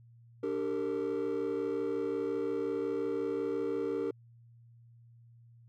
triangle chord, G minor, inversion second, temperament equal with one note detuned, 293.7 / 392 / 457.6 Hz, D4 / G4 / Bb4, 0 / 0 / -32 cents, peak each -34 / -32 / -31 dBFS, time 0.43-4.11 s, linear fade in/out 5 ms, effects tanh soft clip ceiling -25 dBFS + added 117 Hz sine -55 dBFS peak until 5.68 s

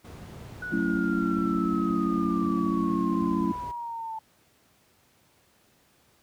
brown noise, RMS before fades -38 dBFS, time 0.04-3.72 s, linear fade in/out 10 ms
sine linear sweep, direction down, 1480 to 880 Hz, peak -32 dBFS, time 0.62-4.19 s, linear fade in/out 5 ms
sine chord, F# minor seventh, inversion none, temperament just, 185 / 222 / 277.5 / 333 Hz, F#3 / A3 / C#4 / E4, 0 / +16 / +2 / +18 cents, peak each -29 dBFS, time 0.72-3.52 s, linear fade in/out 5 ms
effects pink hiss -63 dBFS RMS until 6.22 s + high-pass 80 Hz 12 dB/octave

